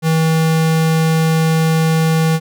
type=tone; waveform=square; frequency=160.8 Hz; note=E3; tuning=43 cents flat; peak=-12 dBFS; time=0.02-2.4 s; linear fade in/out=50 ms; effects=none